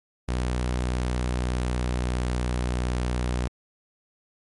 sawtooth tone with pitch glide, 61.74 to 61.38 Hz, B1 to B1, 0 to -10 cents, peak -20 dBFS, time 0.28-3.48 s, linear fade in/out 10 ms, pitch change -10 cents, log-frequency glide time 1.18-2.61 s, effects MP3 48 kbps

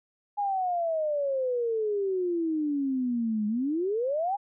sine exponential two-way sweep, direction down then up, 830.6 to 207.1 to 830.6 Hz, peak -25 dBFS, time 0.37-4.37 s, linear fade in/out 20 ms, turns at 3.47 s, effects none

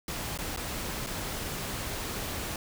pink noise with dropouts, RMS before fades -35 dBFS, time 0.08-2.56 s, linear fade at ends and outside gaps 2 ms, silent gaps 0.376-0.387 / 0.563-0.572 / 1.064-1.069 s, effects none

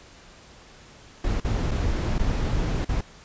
brown noise with dropouts, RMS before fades -24 dBFS, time 1.24-3.01 s, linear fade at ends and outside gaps 5 ms, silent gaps 1.402-1.446 / 1.71-1.714 / 2.183-2.193 / 2.848-2.89 s, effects pink hiss -49 dBFS RMS until 3.24 s + resampled to 16000 Hz

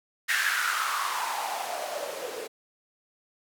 blue noise with band-pass filter sweep, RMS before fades -30 dBFS, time 0.28-2.48 s, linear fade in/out 20 ms, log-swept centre 1800 to 430 Hz, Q 5.3, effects none

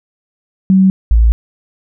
sine tone pair in turn, 190 / 56.49 Hz, F#3 / A1, +46 / +46 cents, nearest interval octave + major sixth, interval 2100 cents, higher first, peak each -5 / -5 dBFS, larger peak neither, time 0.7-0.9 / 1.11-1.32 s, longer second, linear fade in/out 0 ms, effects none

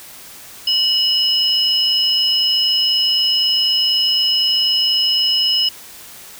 sine tone pair together, 2943 / 5133 Hz, F#7 / E8, -10 / -47 cents, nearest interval minor seventh, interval 963 cents, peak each -16 dBFS, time 0.67-5.69 s, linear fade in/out 5 ms, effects white hiss -38 dBFS RMS until 6.39 s

